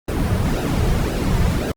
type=noise with flanger; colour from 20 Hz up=brown; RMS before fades=-19 dBFS; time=0.08-1.72 s; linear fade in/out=5 ms; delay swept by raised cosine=0.89 to 3.79 ms; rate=1.9 Hz; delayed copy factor=-0.65; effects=Opus 24 kbps